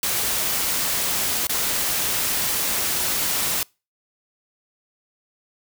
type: noise with dropouts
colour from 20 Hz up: white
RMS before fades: -23 dBFS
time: 0.03-3.63 s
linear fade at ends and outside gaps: 2 ms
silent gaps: 1.47-1.494 s
effects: noise-tail reverb RT60 0.3 s tail -26 dB re dry